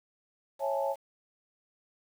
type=chord; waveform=sine; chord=A major seventh; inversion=first; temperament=just; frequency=550 / 660 / 825 / 880 Hz; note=C#5 / E5 / G#5 / A5; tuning=-14 / +2 / -12 / 0 cents; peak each=-30 / -36 / -36 / -35 dBFS; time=0.59-0.96 s; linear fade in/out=50 ms; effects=9-bit